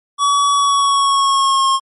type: tone with pitch glide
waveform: square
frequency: 1136 to 1076.6 Hz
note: C#6 to C6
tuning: +42 to +49 cents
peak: -12 dBFS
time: 0.18-1.8 s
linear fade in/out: 50 ms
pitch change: -93 cents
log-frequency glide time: 0.52-1.68 s
effects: MP3 48 kbps